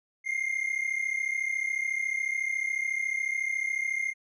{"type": "tone pair together", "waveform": "triangle", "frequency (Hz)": [2099, 2133], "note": ["C7", "C7"], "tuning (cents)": [5, 33], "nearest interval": "unison", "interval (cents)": 28, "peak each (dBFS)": -28, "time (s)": [0.24, 4.14], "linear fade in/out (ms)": 50, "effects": ["tanh soft clip ceiling -20 dBFS", "resampled to 24000 Hz"]}